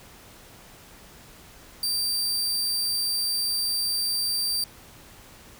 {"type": "tone", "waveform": "sawtooth", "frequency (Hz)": 4685, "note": "D8", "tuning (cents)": -5, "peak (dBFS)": -21, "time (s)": [1.83, 4.64], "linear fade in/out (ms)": 2, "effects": ["pink hiss -49 dBFS RMS until 5.59 s"]}